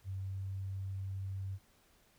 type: tone with pitch glide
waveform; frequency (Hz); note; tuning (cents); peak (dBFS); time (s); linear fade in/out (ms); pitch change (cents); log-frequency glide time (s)
sine; 95.8 to 96.41; G2 to G2; -39 to -28; -37; 0.04-1.59; 50; +11; 0.15-0.37
effects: pink hiss -68 dBFS RMS until 2.18 s